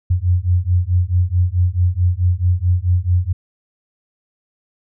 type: beating tone pair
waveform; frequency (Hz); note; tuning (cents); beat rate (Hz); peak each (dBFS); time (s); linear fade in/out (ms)
sine; 87.31 / 91.91; F2 / F#2; 0 / -11; 4.6; -16; 0.1-3.33; 10
effects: none